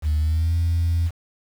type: tone with pitch glide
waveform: sine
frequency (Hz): 76 to 84.33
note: D#2 to E2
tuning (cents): -40 to +40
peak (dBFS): -16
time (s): 0.02-1.11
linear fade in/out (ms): 50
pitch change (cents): +180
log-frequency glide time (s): 0.17-0.55
effects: tanh soft clip ceiling -15 dBFS + 7-bit